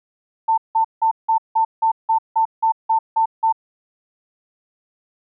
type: tone bursts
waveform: sine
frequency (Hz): 894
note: A5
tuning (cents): +27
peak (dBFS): -13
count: 12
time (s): 0.48-3.526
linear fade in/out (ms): 10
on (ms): 98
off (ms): 170
effects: none